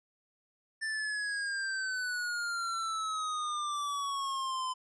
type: exponential sweep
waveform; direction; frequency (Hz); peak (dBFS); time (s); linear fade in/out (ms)
square; down; 1779 to 1020; -33; 0.81-4.74; 20
effects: resampled to 22050 Hz